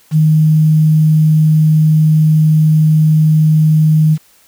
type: tone with quantisation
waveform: sine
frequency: 155.56 Hz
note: D#3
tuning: in tune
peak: -6 dBFS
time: 0.11-4.18 s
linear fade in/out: 50 ms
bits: 6
effects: white hiss -49 dBFS RMS until 4.47 s